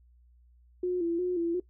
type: tone with vibrato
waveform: sine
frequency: 349.2 Hz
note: F4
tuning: in tune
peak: -26 dBFS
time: 0.83-1.6 s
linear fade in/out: 5 ms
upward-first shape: square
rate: 2.8 Hz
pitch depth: 57 cents each way
effects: noise-tail reverb RT60 0.1 s tail -19 dB re dry + added 60 Hz sine -57 dBFS peak until 1.69 s